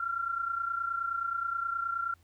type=tone pair together; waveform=sine; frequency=1365.5 / 1395 Hz; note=F6 / F6; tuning=-39 / -2 cents; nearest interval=unison; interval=37 cents; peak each=-31 / -36 dBFS; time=0-2.14 s; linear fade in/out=5 ms; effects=added 85 Hz sine -61 dBFS peak until 2.23 s + pink hiss -69 dBFS RMS until 2.23 s